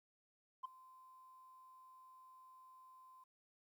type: tone with ADSR envelope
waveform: sine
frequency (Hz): 1035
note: C6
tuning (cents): -19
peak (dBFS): -37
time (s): 0.63-3.24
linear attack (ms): 18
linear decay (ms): 11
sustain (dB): -22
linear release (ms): 7
effects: tanh soft clip ceiling -39 dBFS + 13-bit